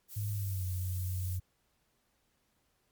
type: noise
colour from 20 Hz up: violet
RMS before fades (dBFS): -45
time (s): 0.08-1.4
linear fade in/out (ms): 50
type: tone with pitch glide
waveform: sine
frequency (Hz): 103.83 to 91.97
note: G#2 to F#2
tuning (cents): 0 to -10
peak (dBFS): -32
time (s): 0.16-1.4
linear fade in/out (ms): 10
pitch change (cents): -210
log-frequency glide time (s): 0.31-0.65
effects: pink hiss -75 dBFS RMS until 2.91 s + MP3 96 kbps